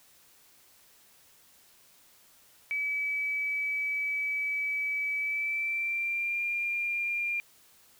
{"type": "tone with pitch glide", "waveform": "sine", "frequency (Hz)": [2291, 2397], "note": ["D7", "D7"], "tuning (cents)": [-44, 35], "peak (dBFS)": -28, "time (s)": [2.71, 7.4], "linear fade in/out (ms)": 0, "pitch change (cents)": 79, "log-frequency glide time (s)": [5.17, 6.42], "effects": ["white hiss -60 dBFS RMS until 7.99 s"]}